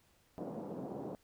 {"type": "band-pass noise", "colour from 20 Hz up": "pink", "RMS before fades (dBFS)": -43, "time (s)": [0.38, 1.15], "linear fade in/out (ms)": 0, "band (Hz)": [160, 740], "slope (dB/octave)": 24, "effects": ["pink hiss -70 dBFS RMS until 1.23 s"]}